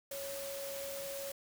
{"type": "tone in noise", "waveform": "sine", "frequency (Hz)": 554.4, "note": "C#5", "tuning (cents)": 0, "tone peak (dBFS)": -41, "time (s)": [0.11, 1.32], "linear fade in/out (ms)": 5, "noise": "white", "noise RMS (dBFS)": -45, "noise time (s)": [0.11, 1.32], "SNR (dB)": 1, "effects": []}